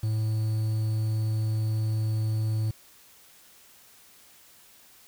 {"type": "tone with quantisation", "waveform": "triangle", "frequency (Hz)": 109.3, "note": "A2", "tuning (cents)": -11, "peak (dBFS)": -22, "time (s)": [0.03, 2.71], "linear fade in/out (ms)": 5, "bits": 8, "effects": ["white hiss -55 dBFS RMS until 5.07 s"]}